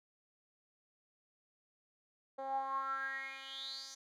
10% pulse tone with band-pass filter sweep, 269.1 Hz, C4, 49 cents sharp, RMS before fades -41 dBFS, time 2.38-3.95 s, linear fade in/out 10 ms, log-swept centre 630 to 5800 Hz, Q 9.2, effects none

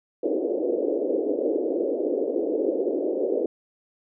pink band-pass noise, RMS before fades -25 dBFS, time 0.23-3.46 s, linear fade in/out 2 ms, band 300 to 550 Hz, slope 48 dB/octave, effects none

